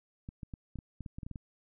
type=clicks; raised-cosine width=5 ms; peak=-29 dBFS; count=12; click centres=0.289 / 0.432 / 0.538 / 0.757 / 0.788 / 1.007 / 1.062 / 1.185 / 1.232 / 1.265 / 1.313 / 1.358 s; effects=none